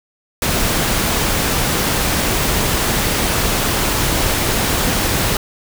pink noise, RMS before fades -17 dBFS, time 0.42-5.37 s, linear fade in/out 2 ms, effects none

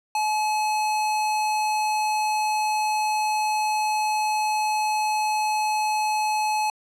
square tone, 855 Hz, A5, 50 cents flat, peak -22 dBFS, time 0.15-6.7 s, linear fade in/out 2 ms, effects low-pass 11000 Hz 12 dB/octave

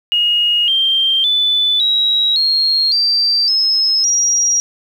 sine tone with pitch steps, 2870 / 3166 / 3493 / 3853 / 4251 / 4689 / 5173 / 5707 Hz, F7 / G7 / A7 / B7 / C8 / D8 / E8 / F8, +47 / +17 / -13 / -44 / +27 / -4 / -33 / +37 cents, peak -11 dBFS, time 0.12-4.6 s, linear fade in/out 0 ms, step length 560 ms, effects 7-bit

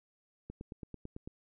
click train, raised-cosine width 3 ms, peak -30 dBFS, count 8, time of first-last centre 0.5-1.275 s, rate 9.03 Hz, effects none

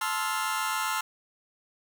sawtooth chord, F major seventh, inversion first, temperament just, 873.1 / 1047.7 / 1309.6 / 1396.9 Hz, A5 / C6 / E6 / F6, -14 / +2 / -12 / 0 cents, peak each -29 dBFS, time 0.01-1.01 s, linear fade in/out 5 ms, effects none

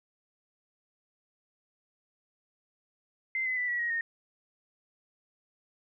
sine tone with pitch steps, 2077 / 2028 / 1980.9 / 1934.6 / 1889.3 / 1845.1 Hz, C7 / B6 / B6 / B6 / A#6 / A#6, -13 / +45 / +5 / -36 / +23 / -18 cents, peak -28 dBFS, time 3.35-4.01 s, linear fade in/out 2 ms, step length 110 ms, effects none

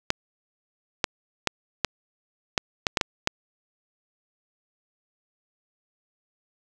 clicks, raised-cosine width 0.2 ms, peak -3 dBFS, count 9, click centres 0.104 / 1.042 / 1.473 / 1.847 / 2.578 / 2.868 / 2.972 / 3.012 / 3.274 s, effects none

